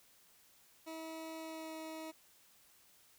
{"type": "tone with pitch glide", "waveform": "20% pulse", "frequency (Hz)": [321.8, 318.3], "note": ["E4", "D#4"], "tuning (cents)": [-42, 39], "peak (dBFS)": -39, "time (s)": [0.86, 2.12], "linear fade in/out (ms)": 20, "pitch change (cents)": -19, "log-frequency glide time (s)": [1.38, 1.76], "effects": ["white hiss -66 dBFS RMS until 3.18 s"]}